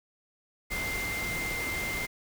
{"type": "tone in noise", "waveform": "sine", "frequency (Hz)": 2093, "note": "C7", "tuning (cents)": 0, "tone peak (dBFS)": -32, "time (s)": [0.7, 2.07], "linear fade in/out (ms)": 20, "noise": "pink", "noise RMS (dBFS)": -36, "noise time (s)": [0.7, 2.07], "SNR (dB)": 1, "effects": []}